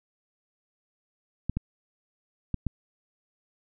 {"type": "clicks", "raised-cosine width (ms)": 5, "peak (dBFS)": -15, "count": 4, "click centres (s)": [1.496, 1.57, 2.543, 2.667], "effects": []}